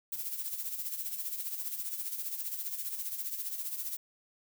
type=noise with tremolo; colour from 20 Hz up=violet; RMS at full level=-35 dBFS; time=0.12-3.97 s; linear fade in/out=5 ms; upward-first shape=sine; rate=15 Hz; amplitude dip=60%; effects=none